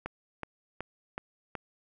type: click train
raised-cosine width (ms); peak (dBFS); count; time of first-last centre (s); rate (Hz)
0.5; -20; 5; 0.06-1.553; 2.68
effects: none